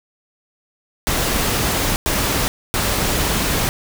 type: noise bursts at uneven times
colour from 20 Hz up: pink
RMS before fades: -19 dBFS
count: 3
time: 1.07-1.96 / 2.06-2.48 / 2.74-3.69 s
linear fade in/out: 0 ms
effects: none